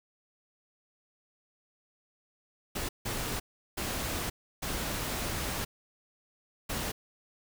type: noise bursts at uneven times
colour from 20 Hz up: pink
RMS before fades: -34 dBFS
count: 5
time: 2.75-2.89 / 3.05-3.4 / 3.77-4.3 / 4.62-5.65 / 6.69-6.92 s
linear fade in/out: 10 ms
effects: none